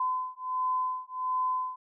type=beating tone pair; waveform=sine; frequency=1018 / 1019.4 Hz; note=C6 / C6; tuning=-48 / -45 cents; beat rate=1.4 Hz; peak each=-31 dBFS; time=0-1.76 s; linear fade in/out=5 ms; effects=none